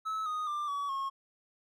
triangle tone with pitch steps, 1298 / 1241.5 / 1187.5 / 1135.9 / 1086.5 Hz, E6 / D#6 / D6 / C#6 / C#6, -27 / -4 / +19 / +42 / -35 cents, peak -30 dBFS, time 0.05-1.1 s, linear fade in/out 20 ms, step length 210 ms, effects none

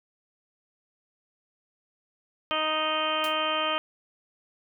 harmonic tone, 311.1 Hz, D#4, in tune, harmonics 1 / 2 / 3 / 4 / 5 / 6 / 7 / 8 / 9 / 10, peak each -39 / -31 / -35 / -29 / -40 / -40 / -41 / -35 / -37 / -31 dBFS, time 2.51-3.78 s, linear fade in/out 0 ms
white noise with exponential decay, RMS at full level -36 dBFS, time 3.24-3.37 s, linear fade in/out 1 ms, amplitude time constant 27 ms
effects none

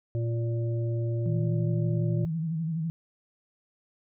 harmonic tone, 116.2 Hz, A#2, 5 cents flat, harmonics 1 / 3 / 5, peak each -26 / -36 / -40 dBFS, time 0.15-2.25 s, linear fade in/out 0 ms
sine tone with vibrato, 162.1 Hz, E3, 29 cents flat, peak -27 dBFS, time 1.26-2.9 s, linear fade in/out 0 ms, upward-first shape sine, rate 12 Hz, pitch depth 70 cents each way
effects none

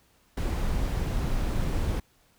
brown noise, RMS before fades -27 dBFS, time 0.37-2 s, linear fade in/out 5 ms, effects pink hiss -64 dBFS RMS until 2.38 s

